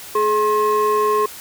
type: tone pair together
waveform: sine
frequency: 423.4 / 1067 Hz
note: G#4 / C6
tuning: +33 / +34 cents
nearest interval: octave + major third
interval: 1601 cents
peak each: -15 dBFS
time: 0.15-1.26 s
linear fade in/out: 5 ms
effects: tanh soft clip ceiling -11 dBFS + white hiss -36 dBFS RMS until 1.4 s